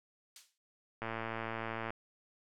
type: noise with exponential decay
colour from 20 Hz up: violet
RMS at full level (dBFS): -35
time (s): 0.36-0.58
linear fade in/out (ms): 2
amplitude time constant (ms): 46
type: click train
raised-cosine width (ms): 0.5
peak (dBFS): -23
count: 101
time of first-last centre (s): 1.02-1.905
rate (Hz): 113
effects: low-pass 5000 Hz 12 dB/octave

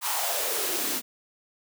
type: noise with high-pass filter sweep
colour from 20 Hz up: white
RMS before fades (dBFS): -28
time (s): 0.01-1.02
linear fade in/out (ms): 50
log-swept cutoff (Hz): 1000 to 230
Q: 4.4
effects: none

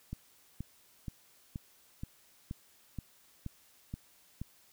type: click train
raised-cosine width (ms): 5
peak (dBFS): -26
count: 10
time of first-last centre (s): 0.13-4.416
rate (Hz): 2.1
effects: white hiss -64 dBFS RMS until 4.72 s

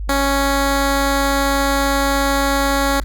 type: tone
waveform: 10% pulse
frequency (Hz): 277.2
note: C#4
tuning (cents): 0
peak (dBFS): -7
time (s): 0.09-3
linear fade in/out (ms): 2
effects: added 50 Hz sine -22 dBFS peak until 3.04 s + Opus 48 kbps

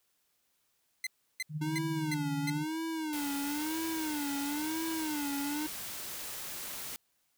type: tone bursts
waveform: sawtooth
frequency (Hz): 2057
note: C7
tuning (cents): -30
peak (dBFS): -29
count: 5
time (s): 1.04-2.5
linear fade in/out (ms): 2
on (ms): 28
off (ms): 330
type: tone with tremolo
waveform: sine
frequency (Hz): 152.5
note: D#3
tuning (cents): -34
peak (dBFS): -31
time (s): 1.49-2.66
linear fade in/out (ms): 50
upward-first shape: sine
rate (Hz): 17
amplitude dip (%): 60
type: tone with vibrato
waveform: square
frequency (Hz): 302.8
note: D#4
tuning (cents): -47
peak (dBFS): -34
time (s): 1.61-5.67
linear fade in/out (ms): 10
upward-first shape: sine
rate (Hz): 1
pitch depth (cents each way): 130
type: noise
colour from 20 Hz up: white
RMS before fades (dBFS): -41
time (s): 3.13-6.96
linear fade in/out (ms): 0
effects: white hiss -75 dBFS RMS until 7.37 s

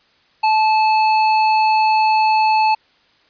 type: tone with tanh clipping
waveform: sine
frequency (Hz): 870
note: A5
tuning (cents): -20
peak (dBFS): -14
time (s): 0.43-2.75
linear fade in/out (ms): 10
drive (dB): 18
effects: white hiss -56 dBFS RMS until 3.29 s + resampled to 11025 Hz

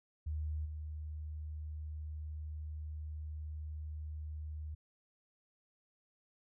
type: tone with level steps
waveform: sine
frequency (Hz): 76.6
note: D#2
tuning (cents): -27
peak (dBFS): -35 / -40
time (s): 0.26-4.75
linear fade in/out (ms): 10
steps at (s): 0.65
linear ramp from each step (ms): 10
effects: none

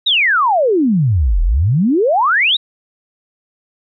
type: exponential two-way sweep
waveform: sine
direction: down then up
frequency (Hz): 3932 to 38 to 3932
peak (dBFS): -10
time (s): 0.06-2.57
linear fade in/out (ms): 10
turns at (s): 1.42
effects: none

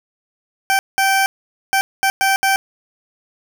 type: tone bursts at uneven times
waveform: 20% pulse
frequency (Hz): 777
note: G5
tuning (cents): -16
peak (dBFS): -8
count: 6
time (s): 0.7-0.79 / 0.98-1.26 / 1.73-1.81 / 2.03-2.1 / 2.21-2.36 / 2.43-2.56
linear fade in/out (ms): 0
effects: none

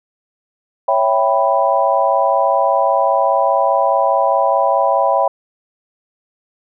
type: chord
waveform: sine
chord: C# half-diminished seventh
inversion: none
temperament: equal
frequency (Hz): 554.4 / 659.3 / 784 / 987.8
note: C#5 / E5 / G5 / B5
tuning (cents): 0 / 0 / 0 / 0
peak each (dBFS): -17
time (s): 0.88-5.28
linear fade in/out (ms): 5
effects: none

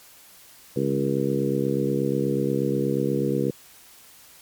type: harmonic tone with a mistuned harmonic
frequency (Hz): 68.3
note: C#2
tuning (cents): -25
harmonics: 2 / 3 / 4 / 5 / 6 / 7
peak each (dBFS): -28 / -28 / -28 / -28 / -28 / -28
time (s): 0.76-3.51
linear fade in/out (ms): 5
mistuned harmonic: 2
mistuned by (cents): +28
effects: white hiss -50 dBFS RMS until 4.41 s + MP3 96 kbps

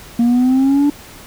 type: exponential sweep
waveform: sine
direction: up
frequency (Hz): 233.1 to 292.3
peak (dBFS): -7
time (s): 0.19-0.9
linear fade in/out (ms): 5
effects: tanh soft clip ceiling -9 dBFS + pink hiss -38 dBFS RMS until 1.26 s

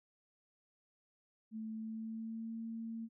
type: tone with pitch glide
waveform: sine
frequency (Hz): 220 to 226.7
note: A3 to A#3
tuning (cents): 0 to -48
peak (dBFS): -40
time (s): 1.51-3.09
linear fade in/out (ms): 50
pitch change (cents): +52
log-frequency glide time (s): 1.72-2.58
effects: none

